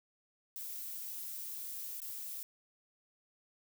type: noise with dropouts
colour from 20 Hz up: violet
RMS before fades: -43 dBFS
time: 0.56-2.43 s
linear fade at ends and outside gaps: 0 ms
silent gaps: 2.002-2.018 s
effects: none